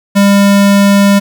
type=tone; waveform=square; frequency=200 Hz; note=G3; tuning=35 cents sharp; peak=-5 dBFS; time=0.15-1.2 s; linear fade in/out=20 ms; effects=7-bit